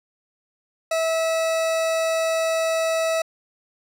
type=tone; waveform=40% pulse; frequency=650 Hz; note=E5; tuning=24 cents flat; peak=-19 dBFS; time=0.91-3.22 s; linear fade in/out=5 ms; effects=low-pass 12000 Hz 12 dB/octave